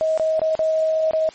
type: tone with dropouts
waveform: sine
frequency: 634 Hz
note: D#5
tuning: 32 cents sharp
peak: -16 dBFS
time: 0.01-1.29 s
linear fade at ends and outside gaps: 0 ms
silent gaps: 0.176-0.197 / 0.394-0.417 / 0.552-0.592 / 1.11-1.134 s
effects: white hiss -44 dBFS RMS until 1.34 s + MP3 32 kbps